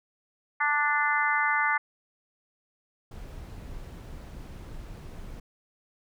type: harmonic tone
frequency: 293.7 Hz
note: D4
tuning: in tune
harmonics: 3 / 4 / 5 / 6 / 7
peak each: -29 / -29 / -29 / -29 / -29 dBFS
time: 0.6-1.78 s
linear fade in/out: 10 ms
type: noise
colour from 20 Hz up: brown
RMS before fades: -41 dBFS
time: 3.11-5.4 s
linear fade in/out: 5 ms
effects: none